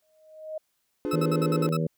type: tone with exponential growth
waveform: sine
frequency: 625 Hz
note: D#5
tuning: 8 cents sharp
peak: -29 dBFS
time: 0.02-0.58 s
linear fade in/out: 5 ms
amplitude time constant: 120 ms
type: chord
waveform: triangle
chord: D diminished seventh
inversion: none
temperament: just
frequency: 293.7 / 352.4 / 422.9 / 507.5 Hz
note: D4 / F4 / Ab4 / Cb5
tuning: 0 / +16 / +31 / +47 cents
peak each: -28 / -31 / -31 / -33 dBFS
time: 1.05-1.69 s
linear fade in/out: 0 ms
type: tone bursts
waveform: 40% pulse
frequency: 1300 Hz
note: E6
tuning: 24 cents flat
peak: -28 dBFS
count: 7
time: 1.11-1.769 s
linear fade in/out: 5 ms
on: 47 ms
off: 55 ms
type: harmonic tone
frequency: 80.4 Hz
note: E2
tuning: 43 cents flat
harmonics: 2 / 3 / 4 / 5 / 6 / 7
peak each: -25 / -34 / -39 / -35 / -33 / -36 dBFS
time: 1.13-1.87 s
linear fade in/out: 5 ms
effects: white hiss -74 dBFS RMS until 1.97 s